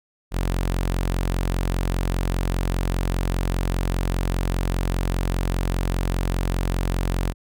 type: tone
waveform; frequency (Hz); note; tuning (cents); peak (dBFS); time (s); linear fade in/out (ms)
sawtooth; 45; F#1; -47; -17; 0.31-7.34; 50
effects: none